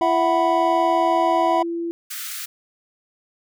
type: tone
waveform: sine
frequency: 337.8 Hz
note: E4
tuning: 42 cents sharp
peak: -23 dBFS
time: 0.01-1.91 s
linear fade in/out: 0 ms
type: chord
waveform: triangle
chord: E suspended second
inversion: none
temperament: equal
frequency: 659.3 / 740 / 987.8 Hz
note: E5 / F#5 / B5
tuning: 0 / 0 / 0 cents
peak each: -19 dBFS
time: 0.01-1.63 s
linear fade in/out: 10 ms
type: high-pass noise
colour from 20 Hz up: white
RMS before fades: -31 dBFS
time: 2.1-2.46 s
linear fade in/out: 10 ms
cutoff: 1200 Hz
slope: 96 dB/octave
effects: none